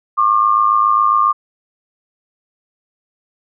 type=tone pair together; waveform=sine; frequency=1086.7 / 1194 Hz; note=C#6 / D6; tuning=-35 / +28 cents; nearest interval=major second; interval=163 cents; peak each=-14 / -12 dBFS; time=0.17-1.33 s; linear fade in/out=20 ms; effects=none